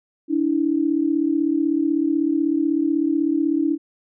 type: tone pair together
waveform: sine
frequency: 288.9 / 325 Hz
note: D4 / E4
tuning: -28 / -24 cents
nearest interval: major second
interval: 204 cents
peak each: -20 dBFS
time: 0.28-3.78 s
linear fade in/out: 50 ms
effects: none